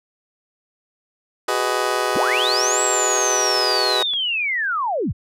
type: chord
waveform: 20% pulse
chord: G# minor seventh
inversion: third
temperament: just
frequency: 373.8 / 415.3 / 498.4 / 623 Hz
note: F#4 / G#4 / B4 / D#5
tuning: +18 / 0 / +16 / +2 cents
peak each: -20 dBFS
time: 1.48-4.03 s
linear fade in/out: 5 ms
type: linear two-way sweep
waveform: sine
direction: up then down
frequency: 39.8 to 7800 to 39.8 Hz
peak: -19 dBFS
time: 2.15-5.13 s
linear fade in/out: 20 ms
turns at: 2.81 s
type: clicks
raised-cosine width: 0.3 ms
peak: -21 dBFS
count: 3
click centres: 3.574 / 4.002 / 4.136 s
effects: low-pass 12000 Hz 12 dB/octave

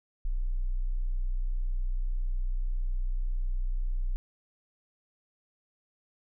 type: tone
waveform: sine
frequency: 30.87 Hz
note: B0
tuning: in tune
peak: -26 dBFS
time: 0.25-4.16 s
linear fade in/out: 0 ms
effects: none

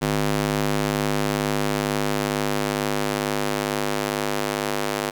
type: tone with high-pass filter sweep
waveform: square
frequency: 51.1 Hz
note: G#1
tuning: 27 cents flat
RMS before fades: -24 dBFS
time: 0.01-5.11 s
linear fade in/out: 20 ms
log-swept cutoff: 170 to 360 Hz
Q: 0.77
effects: 8-bit

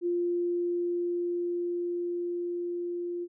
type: tone with level ramp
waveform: sine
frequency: 349.2 Hz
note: F4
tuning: in tune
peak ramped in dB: -25 to -31 dBFS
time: 0.01-3.28 s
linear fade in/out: 50 ms
effects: none

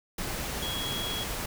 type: tone in noise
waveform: sine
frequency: 3322 Hz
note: G#7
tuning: in tune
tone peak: -33 dBFS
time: 0.62-1.24 s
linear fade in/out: 5 ms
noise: pink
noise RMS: -34 dBFS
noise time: 0.18-1.46 s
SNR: -2 dB
effects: none

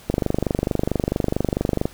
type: click train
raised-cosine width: 2 ms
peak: -6 dBFS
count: 44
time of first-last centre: 0.1-1.855 s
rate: 24.5 Hz
effects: pink hiss -46 dBFS RMS until 1.93 s

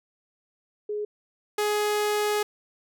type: tone pair in turn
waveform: sine / sawtooth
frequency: 418.6 / 418.6 Hz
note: G#4 / G#4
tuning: +14 / +14 cents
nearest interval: unison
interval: 0 cents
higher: neither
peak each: -27 / -19 dBFS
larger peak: second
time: 0.89-1.05 / 1.58-2.43 s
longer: second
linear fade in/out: 5 ms
effects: none

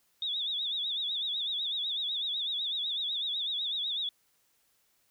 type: tone with vibrato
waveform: sine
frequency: 3588 Hz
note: A7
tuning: 33 cents sharp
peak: -30 dBFS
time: 0.22-4.09 s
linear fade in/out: 2 ms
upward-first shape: sine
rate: 8 Hz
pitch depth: 120 cents each way
effects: white hiss -71 dBFS RMS until 5.1 s

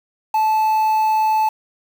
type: tone with quantisation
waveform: triangle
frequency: 871 Hz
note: A5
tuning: 18 cents flat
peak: -12 dBFS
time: 0.34-1.49 s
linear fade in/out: 5 ms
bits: 6
effects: none

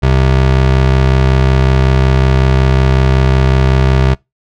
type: tone pair together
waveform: square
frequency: 65.41 / 130.82 Hz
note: C2 / C3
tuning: 0 / 0 cents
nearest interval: octave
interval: 1200 cents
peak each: -11 dBFS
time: 0.02-4.15 s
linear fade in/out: 20 ms
effects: noise-tail reverb RT60 0.2 s tail -25 dB re dry + low-pass 4000 Hz 12 dB/octave

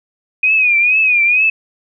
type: tone with vibrato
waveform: sine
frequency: 2476 Hz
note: D#7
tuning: 9 cents flat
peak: -9 dBFS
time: 0.43-1.5 s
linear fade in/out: 5 ms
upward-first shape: triangle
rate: 2.2 Hz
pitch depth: 110 cents each way
effects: none

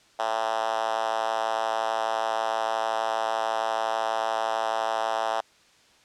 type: tone with high-pass filter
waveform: 5% pulse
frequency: 111.7 Hz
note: A2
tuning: 27 cents sharp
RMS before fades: -27 dBFS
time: 0.19-5.41 s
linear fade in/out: 5 ms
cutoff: 710 Hz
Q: 3
effects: white hiss -58 dBFS RMS until 6.04 s + low-pass 6000 Hz 12 dB/octave

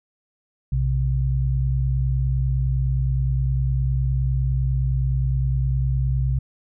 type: tone pair together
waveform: sine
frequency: 61.34 / 131.1 Hz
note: B1 / C3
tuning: -11 / +4 cents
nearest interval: octave + minor second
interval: 1315 cents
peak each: -21 dBFS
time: 0.72-6.39 s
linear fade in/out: 5 ms
effects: none

